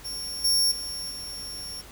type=tone with level steps; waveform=sawtooth; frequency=5500 Hz; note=F8; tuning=27 cents flat; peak=-29 / -17 / -29 / -32 dBFS; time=0.04-1.82 s; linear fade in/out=20 ms; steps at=0.44 / 0.71 / 1.1 s; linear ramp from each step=10 ms; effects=added 50 Hz sine -50 dBFS peak until 1.91 s + pink hiss -47 dBFS RMS until 1.91 s